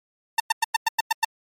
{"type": "tone bursts", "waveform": "sawtooth", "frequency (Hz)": 902, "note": "A5", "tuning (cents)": 43, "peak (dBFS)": -13, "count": 8, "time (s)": [0.38, 1.248], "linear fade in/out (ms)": 5, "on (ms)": 21, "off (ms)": 100, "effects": ["MP3 64 kbps"]}